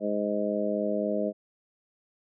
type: harmonic tone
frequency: 103.83 Hz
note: G#2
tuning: in tune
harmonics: 2 / 3 / 4 / 5 / 6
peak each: -31 / -34 / -34 / -32 / -30 dBFS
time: 0-1.33 s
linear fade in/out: 50 ms
effects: none